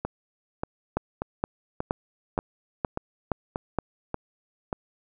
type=two click trains; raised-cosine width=1 ms; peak=-10 / -14 dBFS; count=7 / 9; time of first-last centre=0.97-3.787 / 0.05-4.728 s; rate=2.13 / 1.71 Hz; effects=none